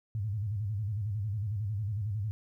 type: tone with vibrato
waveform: sine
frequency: 103.83 Hz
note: G#2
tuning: in tune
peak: -30 dBFS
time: 0.15-2.31 s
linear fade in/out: 0 ms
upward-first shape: square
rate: 11 Hz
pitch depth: 110 cents each way
effects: 12-bit